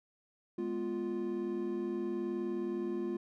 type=chord; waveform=triangle; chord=F diminished; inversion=first; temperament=equal; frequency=207.7 / 246.9 / 349.2 Hz; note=Ab3 / Cb4 / F4; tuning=0 / 0 / 0 cents; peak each=-38 / -39 / -33 dBFS; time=0.58-3.17 s; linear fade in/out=5 ms; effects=none